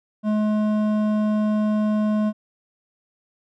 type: tone with hard clipping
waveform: triangle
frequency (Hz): 212.6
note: G#3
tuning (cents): +41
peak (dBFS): -20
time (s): 0.23-2.33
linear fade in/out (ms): 50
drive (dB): 14
effects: none